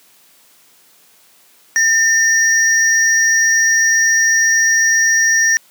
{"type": "tone pair together", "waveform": "triangle", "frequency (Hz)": [1807, 5737], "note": ["A6", "F8"], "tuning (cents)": [46, 46], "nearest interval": "octave + minor sixth", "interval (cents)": 2000, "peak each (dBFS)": [-10, -14], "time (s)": [1.76, 5.57], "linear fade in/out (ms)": 0, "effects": ["white hiss -50 dBFS RMS until 5.7 s", "high-pass 150 Hz 12 dB/octave"]}